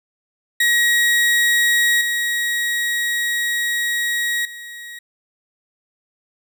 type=tone with level steps; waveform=35% pulse; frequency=1900 Hz; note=A#6; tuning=33 cents sharp; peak=-12 / -17 / -31 dBFS; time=0.6-4.99 s; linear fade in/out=5 ms; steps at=2.01 / 4.45 s; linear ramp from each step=2 ms; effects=none